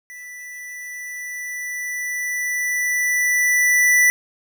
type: tone with level ramp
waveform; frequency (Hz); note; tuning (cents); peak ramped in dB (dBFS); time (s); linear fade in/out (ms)
square; 1975.5; B6; 0; -36 to -12; 0.1-4.1; 0
effects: 9-bit